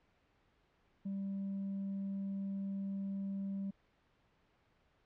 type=tone with tanh clipping; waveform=triangle; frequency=196 Hz; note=G3; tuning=in tune; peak=-37 dBFS; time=1.05-3.71 s; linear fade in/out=10 ms; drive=6 dB; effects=pink hiss -73 dBFS RMS until 5.05 s + low-pass 3000 Hz 12 dB/octave